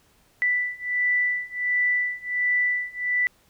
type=beating tone pair; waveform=sine; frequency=1977 / 1978.4 Hz; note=B6 / B6; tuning=+1 / +3 cents; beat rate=1.4 Hz; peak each=-25 / -24 dBFS; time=0.42-3.27 s; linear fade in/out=0 ms; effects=pink hiss -61 dBFS RMS until 3.49 s